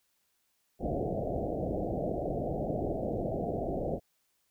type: low-pass noise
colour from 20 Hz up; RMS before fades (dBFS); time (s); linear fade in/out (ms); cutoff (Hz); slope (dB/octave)
white; -33; 0.79-4; 50; 730; 96
effects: white hiss -75 dBFS RMS until 4.5 s